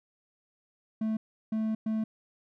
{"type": "tone bursts at uneven times", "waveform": "triangle", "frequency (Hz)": 219.3, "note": "A3", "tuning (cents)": -6, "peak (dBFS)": -25, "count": 3, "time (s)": [[1.01, 1.17], [1.52, 1.75], [1.86, 2.04]], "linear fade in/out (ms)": 5, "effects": []}